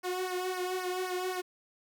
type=tone with flanger; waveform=sawtooth; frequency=366.7 Hz; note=F#4; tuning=15 cents flat; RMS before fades=-34 dBFS; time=0.03-1.42 s; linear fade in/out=20 ms; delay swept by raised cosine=0.26 to 2.26 ms; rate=3.8 Hz; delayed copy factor=-0.95; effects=none